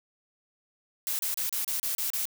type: noise bursts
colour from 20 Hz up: blue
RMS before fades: -30 dBFS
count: 8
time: 1.07-2.254 s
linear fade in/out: 0 ms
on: 120 ms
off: 32 ms
effects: none